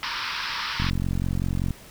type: band-pass noise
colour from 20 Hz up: pink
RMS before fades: -30 dBFS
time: 0.03-0.9 s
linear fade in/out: 0 ms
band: 910 to 5500 Hz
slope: 96 dB/octave
type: click train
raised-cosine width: 5 ms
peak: -14 dBFS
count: 42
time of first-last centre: 0.8-1.707 s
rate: 45.2 Hz
effects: pink hiss -47 dBFS RMS until 1.9 s